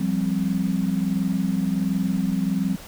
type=chord; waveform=sine; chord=F suspended second; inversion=none; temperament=equal; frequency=174.61 / 196 / 261.6 Hz; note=F3 / G3 / C4; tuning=0 / 0 / 0 cents; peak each=-25 / -23 / -27 dBFS; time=0-2.76 s; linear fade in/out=10 ms; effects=pink hiss -42 dBFS RMS until 2.87 s